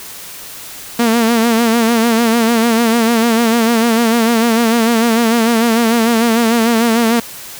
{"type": "tone with vibrato", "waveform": "sawtooth", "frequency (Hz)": 230, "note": "A#3", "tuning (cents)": -23, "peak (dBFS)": -6, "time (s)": [0.99, 7.2], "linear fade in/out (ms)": 5, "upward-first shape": "sine", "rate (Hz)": 6.7, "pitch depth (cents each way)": 65, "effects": ["white hiss -31 dBFS RMS until 7.59 s"]}